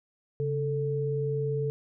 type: tone pair together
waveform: sine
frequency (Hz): 138.59 / 441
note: C#3 / A4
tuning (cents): 0 / +4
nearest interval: octave + minor sixth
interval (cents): 2004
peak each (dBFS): -29 / -29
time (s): 0.4-1.7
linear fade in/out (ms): 0
effects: none